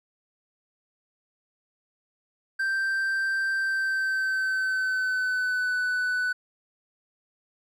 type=tone with pitch glide; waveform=triangle; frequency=1568 to 1493.7 Hz; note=G6 to F#6; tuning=0 to +16 cents; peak=-22 dBFS; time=2.59-6.33 s; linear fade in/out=10 ms; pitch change=-84 cents; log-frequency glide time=3.56-5.76 s; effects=none